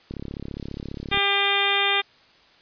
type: click train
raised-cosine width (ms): 3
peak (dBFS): -20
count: 38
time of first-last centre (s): 0.11-1.173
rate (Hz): 34.8
type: noise bursts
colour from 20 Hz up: violet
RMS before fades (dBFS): -40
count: 10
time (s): 0.58-1.778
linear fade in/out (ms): 0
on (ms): 100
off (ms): 22
type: harmonic tone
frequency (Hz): 399.6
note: G4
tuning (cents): +33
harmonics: 1 / 2 / 3 / 4 / 5 / 6 / 7 / 8 / 9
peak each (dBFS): -30 / -28 / -29 / -30 / -27 / -26 / -31 / -27 / -26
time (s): 1.11-2.02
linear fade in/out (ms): 20
effects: white hiss -55 dBFS RMS until 2.61 s + resampled to 11025 Hz